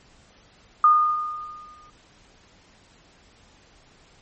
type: tone with exponential decay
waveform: sine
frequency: 1223 Hz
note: D#6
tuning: 30 cents flat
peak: -10 dBFS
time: 0.84-1.9 s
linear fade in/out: 2 ms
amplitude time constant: 230 ms
effects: pink hiss -55 dBFS RMS until 4.21 s + MP3 32 kbps